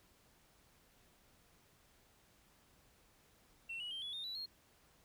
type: tone with pitch steps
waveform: sine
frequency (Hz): 2710 / 2921 / 3149 / 3395 / 3659 / 3945 / 4252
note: E7 / F#7 / G7 / G#7 / A#7 / B7 / C8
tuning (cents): +47 / -23 / +7 / +37 / -33 / -3 / +27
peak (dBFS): -40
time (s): 3.69-4.46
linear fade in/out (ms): 10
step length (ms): 110
effects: tanh soft clip ceiling -39 dBFS + pink hiss -69 dBFS RMS until 5.04 s